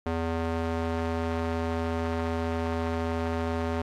square tone with band-pass filter, 82.41 Hz, E2, in tune, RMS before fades -29 dBFS, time 0.06-3.82 s, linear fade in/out 5 ms, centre 600 Hz, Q 0.54, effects AAC 64 kbps

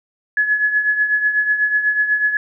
sine tone with tremolo, 1699 Hz, G#6, 39 cents sharp, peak -11 dBFS, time 0.37-2.37 s, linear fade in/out 2 ms, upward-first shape triangle, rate 8.1 Hz, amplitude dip 70%, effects none

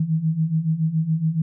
sine beating tone pair, 155.56 / 162.66 Hz, D#3 / E3, 0 / -23 cents, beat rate 7.1 Hz, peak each -24 / -20 dBFS, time 0-1.42 s, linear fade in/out 5 ms, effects none

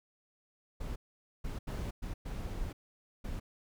brown noise bursts at uneven times, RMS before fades -38 dBFS, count 6, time 0.8-0.96 / 1.44-1.59 / 1.67-1.91 / 2.02-2.14 / 2.25-2.73 / 3.24-3.4 s, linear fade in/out 10 ms, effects none

